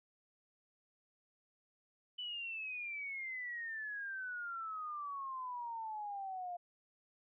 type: exponential sweep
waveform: sine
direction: down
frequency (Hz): 3000 to 698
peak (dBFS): -40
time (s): 2.18-6.57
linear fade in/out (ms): 10
effects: none